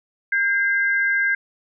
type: tone pair together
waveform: sine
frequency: 1598.8 / 2064 Hz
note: G6 / C7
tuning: +34 / -24 cents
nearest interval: major third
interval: 442 cents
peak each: -18 / -23 dBFS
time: 0.32-1.35 s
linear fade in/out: 5 ms
effects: none